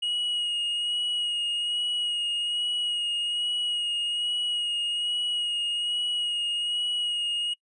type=tone with vibrato; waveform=triangle; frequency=2889 Hz; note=F#7; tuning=42 cents flat; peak=-24 dBFS; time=0.02-7.54 s; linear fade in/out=10 ms; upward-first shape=sine; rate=1.2 Hz; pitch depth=19 cents each way; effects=noise-tail reverb RT60 0.1 s tail -24 dB re dry + resampled to 24000 Hz